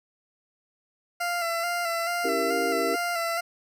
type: tone with vibrato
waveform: 20% pulse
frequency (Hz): 685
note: F5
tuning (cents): -34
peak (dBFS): -21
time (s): 1.2-3.41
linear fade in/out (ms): 10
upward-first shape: square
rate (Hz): 2.3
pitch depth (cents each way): 32
type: chord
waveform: sine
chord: C# diminished seventh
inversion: none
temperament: equal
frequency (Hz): 277.2 / 329.6 / 392 / 466.2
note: C#4 / E4 / G4 / Bb4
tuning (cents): 0 / 0 / 0 / 0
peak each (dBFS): -33 / -33 / -30 / -29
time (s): 2.24-2.96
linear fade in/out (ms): 10
effects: none